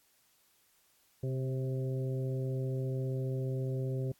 harmonic tone with a mistuned harmonic, 130.7 Hz, C3, 1 cent flat, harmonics 1 / 2 / 3 / 4 / 5, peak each -32 / -44 / -40 / -44 / -54 dBFS, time 1.23-4.12 s, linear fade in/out 5 ms, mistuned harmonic 4, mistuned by +19 cents, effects white hiss -69 dBFS RMS until 4.19 s + AAC 64 kbps

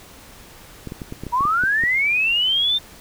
clicks, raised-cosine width 3 ms, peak -17 dBFS, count 10, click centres 0.873 / 0.921 / 1.018 / 1.124 / 1.236 / 1.267 / 1.408 / 1.453 / 1.637 / 1.837 s
sine linear sweep, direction up, 932.3 to 3631 Hz, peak -16 dBFS, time 1.32-2.79 s, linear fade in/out 20 ms
effects pink hiss -44 dBFS RMS until 3 s

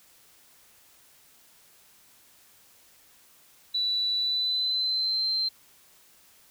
sine tone with pitch glide, 3956 to 4126 Hz, B7 to C8, +2 to -25 cents, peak -24 dBFS, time 3.74-5.49 s, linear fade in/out 10 ms, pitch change +73 cents, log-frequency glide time 4.18-5.25 s, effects white hiss -58 dBFS RMS until 6.5 s

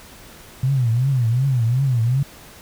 sine tone with vibrato, 125.2 Hz, B2, 24 cents sharp, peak -15 dBFS, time 0.63-2.23 s, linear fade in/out 5 ms, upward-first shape triangle, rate 2.7 Hz, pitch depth 210 cents each way, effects pink hiss -43 dBFS RMS until 2.61 s

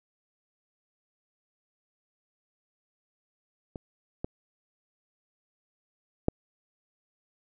clicks, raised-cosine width 2 ms, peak -24 / -18 / -9 dBFS, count 3, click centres 3.758 / 4.245 / 6.284 s, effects none

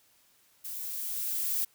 violet noise with level ramp, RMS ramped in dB -39 to -29 dBFS, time 0.64-1.65 s, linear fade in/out 10 ms, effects white hiss -65 dBFS RMS until 1.74 s

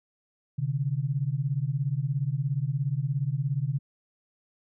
sine beating tone pair, 130 / 147 Hz, C3 / D3, -11 / +2 cents, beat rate 17 Hz, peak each -28 dBFS, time 0.58-3.79 s, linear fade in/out 10 ms, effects none

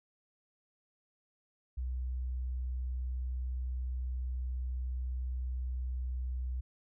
sine tone, 62.9 Hz, B1, 32 cents sharp, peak -33 dBFS, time 1.77-6.61 s, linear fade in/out 10 ms, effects none

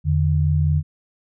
sine tone pair together, 84.45 / 149.5 Hz, E2 / D3, +42 / +31 cents, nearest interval minor seventh, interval 989 cents, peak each -18 dBFS, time 0.04-0.83 s, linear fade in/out 50 ms, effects none

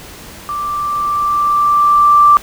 sine tone with level ramp, 1174.7 Hz, D6, in tune, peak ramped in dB -18 to -3 dBFS, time 0.49-2.37 s, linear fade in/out 0 ms, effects pink hiss -34 dBFS RMS until 2.42 s

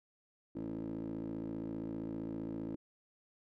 15% pulse tone with band-pass filter, 55.2 Hz, A1, 6 cents sharp, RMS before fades -41 dBFS, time 0.55-2.76 s, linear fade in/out 10 ms, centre 320 Hz, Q 8.6, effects none

